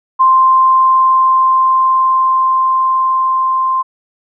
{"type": "tone with level ramp", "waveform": "sine", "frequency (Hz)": 1046.5, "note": "C6", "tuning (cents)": 0, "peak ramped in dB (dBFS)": [-5, -11], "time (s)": [0.19, 3.83], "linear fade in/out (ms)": 20, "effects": []}